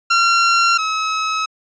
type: tone pair in turn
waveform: sawtooth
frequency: 1371 / 1285.2 Hz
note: F6 / E6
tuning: -32 / -44 cents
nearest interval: minor second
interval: 112 cents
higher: first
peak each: -8 / -14 dBFS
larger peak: first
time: 0.1-0.78 / 0.78-1.46 s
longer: neither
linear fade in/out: 10 ms
effects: resampled to 16000 Hz